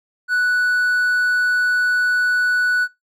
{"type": "tone", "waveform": "triangle", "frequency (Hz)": 1480, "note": "F#6", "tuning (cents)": 0, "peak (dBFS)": -13, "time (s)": [0.28, 2.88], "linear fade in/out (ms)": 50, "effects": ["noise-tail reverb RT60 0.2 s tail -22 dB re dry"]}